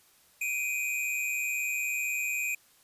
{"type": "tone pair together", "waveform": "square", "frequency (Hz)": [2349, 2489], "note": ["D7", "D#7"], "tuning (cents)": [0, 0], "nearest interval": "minor second", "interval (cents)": 100, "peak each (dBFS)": [-35, -31], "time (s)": [0.41, 2.55], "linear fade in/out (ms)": 5, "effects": ["white hiss -62 dBFS RMS until 2.83 s", "resampled to 32000 Hz"]}